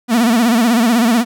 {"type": "tone with vibrato", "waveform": "45% pulse", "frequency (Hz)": 233, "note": "A#3", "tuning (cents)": -1, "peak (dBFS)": -10, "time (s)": [0.08, 1.25], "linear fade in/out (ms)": 50, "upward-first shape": "sine", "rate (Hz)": 16, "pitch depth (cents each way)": 110, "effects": []}